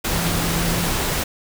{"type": "tone in noise", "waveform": "sine", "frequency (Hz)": 169.8, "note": "F3", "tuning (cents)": -48, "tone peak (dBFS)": -24, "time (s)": [0.13, 0.89], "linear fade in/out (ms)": 10, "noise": "pink", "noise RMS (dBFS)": -22, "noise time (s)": [0.04, 1.24], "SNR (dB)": -5, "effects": []}